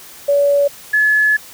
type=tone pair in turn; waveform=sine; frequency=569 / 1711.5 Hz; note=C#5 / A6; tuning=+45 / -48 cents; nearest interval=octave + perfect fifth; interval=1907 cents; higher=second; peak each=-10 dBFS; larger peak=neither; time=0.28-0.68 / 0.93-1.37 s; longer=second; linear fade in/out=10 ms; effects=white hiss -38 dBFS RMS until 1.53 s